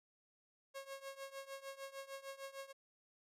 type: tone with tremolo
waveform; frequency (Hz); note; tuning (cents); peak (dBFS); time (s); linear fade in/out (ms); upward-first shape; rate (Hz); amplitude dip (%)
sawtooth; 545; C#5; -29; -40; 0.74-2.73; 20; triangle; 6.6; 90
effects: resampled to 32000 Hz